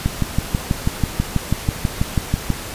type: click train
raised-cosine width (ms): 5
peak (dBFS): -4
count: 16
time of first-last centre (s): 0.06-2.503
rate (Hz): 6.14
effects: pink hiss -30 dBFS RMS until 2.74 s + resampled to 32000 Hz